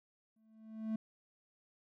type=tone with exponential growth; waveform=triangle; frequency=220 Hz; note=A3; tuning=in tune; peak=-30 dBFS; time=0.36-0.96 s; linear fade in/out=5 ms; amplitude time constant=130 ms; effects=none